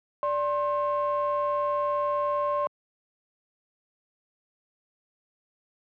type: ring-modulated tone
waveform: triangle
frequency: 240.2 Hz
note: B3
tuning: 48 cents flat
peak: -18 dBFS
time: 0.23-2.67 s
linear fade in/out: 0 ms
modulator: 825 Hz
effects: tanh soft clip ceiling -17 dBFS + high-pass 150 Hz 12 dB/octave